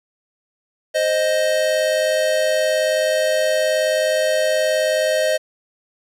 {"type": "tone pair together", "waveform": "square", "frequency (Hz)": [523.3, 622.3], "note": ["C5", "D#5"], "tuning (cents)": [0, 0], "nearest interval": "minor third", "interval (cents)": 300, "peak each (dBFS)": [-22, -18], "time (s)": [0.94, 5.38], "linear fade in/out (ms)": 20, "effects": ["low-pass 11000 Hz 12 dB/octave", "9-bit"]}